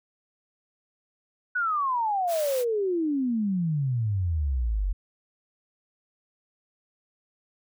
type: exponential sweep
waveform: sine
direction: down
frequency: 1500 to 43.93 Hz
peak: -23 dBFS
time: 1.55-4.93 s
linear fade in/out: 10 ms
type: high-pass noise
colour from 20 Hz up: white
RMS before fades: -37 dBFS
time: 2.27-2.65 s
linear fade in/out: 50 ms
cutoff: 520 Hz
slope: 48 dB/octave
effects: none